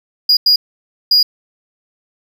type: tone bursts at uneven times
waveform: triangle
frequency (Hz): 4878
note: D#8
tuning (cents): -35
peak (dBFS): -6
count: 3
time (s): 0.29-0.37 / 0.46-0.56 / 1.11-1.23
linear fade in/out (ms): 5
effects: none